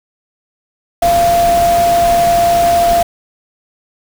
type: tone in noise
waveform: sine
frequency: 689 Hz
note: F5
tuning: 24 cents flat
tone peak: -8 dBFS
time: 1.02-3.03 s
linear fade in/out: 5 ms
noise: pink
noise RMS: -21 dBFS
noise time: 1.02-3.03 s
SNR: +10 dB
effects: none